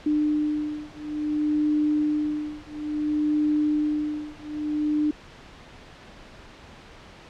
sine beating tone pair, 300.4 / 300.98 Hz, D4 / D4, +39 / +43 cents, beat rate 0.58 Hz, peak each -25 dBFS, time 0.06-5.11 s, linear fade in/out 5 ms, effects pink hiss -46 dBFS RMS until 7.29 s + low-pass 4000 Hz 12 dB/octave

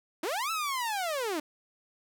sawtooth linear two-way sweep, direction up then down, 284.8 to 1337 to 284.8 Hz, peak -26 dBFS, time 0.23-1.4 s, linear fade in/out 5 ms, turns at 0.51 s, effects none

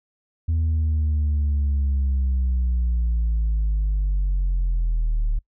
sine linear sweep, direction down, 81.8 to 36.5 Hz, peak -16 dBFS, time 0.48-5.39 s, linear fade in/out 10 ms, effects noise-tail reverb RT60 0.1 s tail -24 dB re dry + tanh soft clip ceiling -17 dBFS

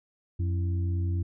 harmonic tone with a mistuned harmonic, 90 Hz, F#2, 47 cents flat, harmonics 1 / 2 / 3 / 4, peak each -25 / -42 / -44 / -41 dBFS, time 0.39-1.23 s, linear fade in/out 10 ms, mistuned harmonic 4, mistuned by -130 cents, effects none

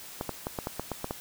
clicks, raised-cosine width 1 ms, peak -17 dBFS, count 9, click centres 0.211 / 0.293 / 0.469 / 0.588 / 0.671 / 0.796 / 0.917 / 1.044 / 1.109 s, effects white hiss -45 dBFS RMS until 1.2 s

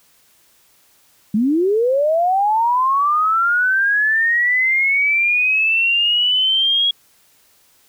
sine linear sweep, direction up, 199.4 to 3322 Hz, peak -13 dBFS, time 1.34-6.91 s, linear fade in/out 5 ms, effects white hiss -55 dBFS RMS until 7.88 s

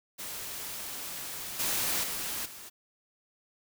white noise with level steps, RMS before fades -39 / -30 / -35 / -46 dBFS, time 0.18-2.7 s, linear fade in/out 20 ms, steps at 1.59 / 2.03 / 2.45 s, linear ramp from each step 10 ms, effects none

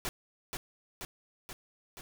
pink noise with echo, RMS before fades -35 dBFS, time 0.05-0.09 s, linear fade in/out 0 ms, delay 480 ms, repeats 4, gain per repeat -3 dB, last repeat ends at 2.01 s, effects none

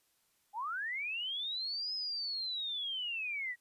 sine linear two-way sweep, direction up then down, 784 to 5130 to 1890 Hz, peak -35 dBFS, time 0.53-3.56 s, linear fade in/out 50 ms, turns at 1.94 s, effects white hiss -74 dBFS RMS until 3.6 s + resampled to 32000 Hz

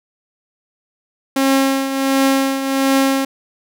sawtooth tone with tremolo, 270 Hz, C#4, 45 cents flat, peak -7 dBFS, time 1.36-3.25 s, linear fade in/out 5 ms, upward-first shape triangle, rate 1.4 Hz, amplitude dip 65%, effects none

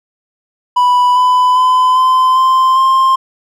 triangle tone with pitch steps, 987.8 / 1001 / 1014.4 / 1028 / 1041.7 / 1055.6 Hz, B5 / B5 / B5 / C6 / C6 / C6, 0 / +23 / +46 / -31 / -8 / +15 cents, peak -5 dBFS, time 0.76-3.16 s, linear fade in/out 10 ms, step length 400 ms, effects none

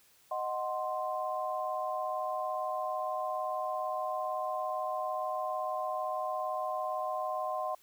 sine chord, C diminished, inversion first, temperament equal, 622.3 / 740 / 1046.5 Hz, Eb5 / Gb5 / C6, 0 / 0 / 0 cents, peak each -36 / -36 / -36 dBFS, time 0.31-7.75 s, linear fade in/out 5 ms, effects white hiss -64 dBFS RMS until 7.82 s

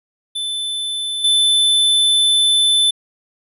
square tone with level steps, 3520 Hz, A7, in tune, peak -21 / -12 dBFS, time 0.35-2.91 s, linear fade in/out 10 ms, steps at 1.24 s, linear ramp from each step 5 ms, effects resampled to 32000 Hz

